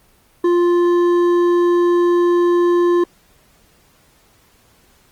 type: tone with hard clipping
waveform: triangle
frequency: 349.2 Hz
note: F4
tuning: in tune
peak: -13 dBFS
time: 0.44-3.04 s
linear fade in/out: 5 ms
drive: 11 dB
effects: pink hiss -54 dBFS RMS until 5.11 s + Opus 24 kbps